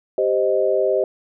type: chord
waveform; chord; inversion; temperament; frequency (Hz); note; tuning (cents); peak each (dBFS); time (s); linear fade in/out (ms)
sine; C minor; second; equal; 392 / 523.3 / 622.3; G4 / C5 / Eb5; 0 / 0 / 0; -20; 0.18-1.04; 2
effects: none